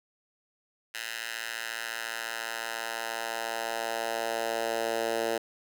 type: tone with high-pass filter sweep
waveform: 10% pulse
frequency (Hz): 114.3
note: A#2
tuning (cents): -34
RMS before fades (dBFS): -33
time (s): 0.94-5.38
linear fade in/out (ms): 5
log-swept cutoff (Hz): 2000 to 450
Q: 1.4
effects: none